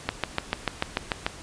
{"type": "click train", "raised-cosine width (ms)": 0.3, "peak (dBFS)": -7, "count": 9, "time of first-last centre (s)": [0.09, 1.265], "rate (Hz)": 6.81, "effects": ["pink hiss -43 dBFS RMS until 1.42 s", "resampled to 22050 Hz"]}